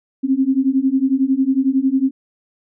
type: beating tone pair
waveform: sine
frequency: 260.5 / 271.5 Hz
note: C4 / C#4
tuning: -7 / -36 cents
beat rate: 11 Hz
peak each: -17 / -16 dBFS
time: 0.23-2.11 s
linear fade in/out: 20 ms
effects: none